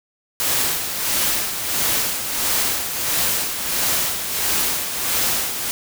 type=noise with tremolo; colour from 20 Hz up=white; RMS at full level=-19 dBFS; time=0.4-5.71 s; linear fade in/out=0 ms; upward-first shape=sine; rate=1.5 Hz; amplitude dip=55%; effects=none